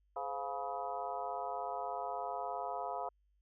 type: harmonic tone with a mistuned harmonic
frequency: 140.3 Hz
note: C#3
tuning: 21 cents sharp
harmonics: 3 / 4 / 5 / 6 / 7 / 8 / 9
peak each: -48 / -45 / -40 / -45 / -43 / -55 / -47 dBFS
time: 0.16-3.09 s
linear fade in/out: 5 ms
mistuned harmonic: 4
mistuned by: -140 cents
effects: added 50 Hz sine -70 dBFS peak until 3.41 s